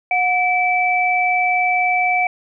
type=tone pair together; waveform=sine; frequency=728.2 / 2312 Hz; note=F#5 / D7; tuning=-28 / -28 cents; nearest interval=octave + minor sixth; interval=2000 cents; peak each=-17 dBFS; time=0.11-2.27 s; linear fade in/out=2 ms; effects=none